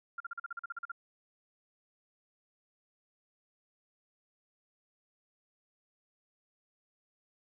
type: tone bursts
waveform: sine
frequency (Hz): 1391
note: F6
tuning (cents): -7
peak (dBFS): -36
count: 12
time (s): 0.18-0.918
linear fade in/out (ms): 5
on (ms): 23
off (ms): 42
effects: none